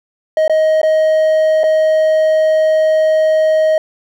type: tone with dropouts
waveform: triangle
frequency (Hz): 628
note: D#5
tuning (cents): +16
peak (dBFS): -7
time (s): 0.37-3.78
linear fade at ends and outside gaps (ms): 2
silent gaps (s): 0.479-0.496 / 0.816-0.831 / 1.634-1.639
effects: none